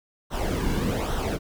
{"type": "noise with flanger", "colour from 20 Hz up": "brown", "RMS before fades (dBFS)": -26, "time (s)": [0.3, 1.39], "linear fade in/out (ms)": 50, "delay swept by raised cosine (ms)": [0.42, 1.62], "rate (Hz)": 1.2, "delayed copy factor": -0.65, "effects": []}